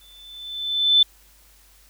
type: tone with exponential growth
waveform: sine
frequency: 3522 Hz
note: A7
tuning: 1 cent sharp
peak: -10 dBFS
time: 0.01-1.03 s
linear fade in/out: 5 ms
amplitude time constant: 220 ms
effects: added 50 Hz sine -55 dBFS peak until 1.89 s + white hiss -55 dBFS RMS until 1.89 s